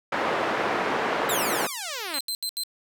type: band-pass noise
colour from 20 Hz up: pink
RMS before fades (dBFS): -26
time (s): 0.12-1.67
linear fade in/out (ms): 5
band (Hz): 400 to 1800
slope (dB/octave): 12
type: exponential sweep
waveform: 5% pulse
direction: down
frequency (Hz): 3951 to 261.6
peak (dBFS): -19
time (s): 1.29-2.19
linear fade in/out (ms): 5
type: tone bursts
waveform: sawtooth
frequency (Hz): 4102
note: C8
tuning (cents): -35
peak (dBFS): -24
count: 4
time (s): 2.14-2.635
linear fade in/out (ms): 0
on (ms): 66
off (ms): 77
effects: none